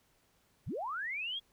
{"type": "linear sweep", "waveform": "sine", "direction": "up", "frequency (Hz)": [38.89, 3376], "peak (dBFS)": -35, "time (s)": [0.66, 1.4], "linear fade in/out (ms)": 20, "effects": ["pink hiss -71 dBFS RMS until 1.52 s"]}